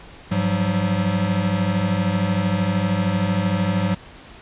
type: tone cluster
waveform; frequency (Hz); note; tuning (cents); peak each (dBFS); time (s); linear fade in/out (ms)
square; 101.7 / 177.1 / 190.1; G#2 / F3 / F#3; -36 / +24 / +47; -24 / -24 / -23; 0.31-3.95; 10
effects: pink hiss -43 dBFS RMS until 4.41 s + resampled to 8000 Hz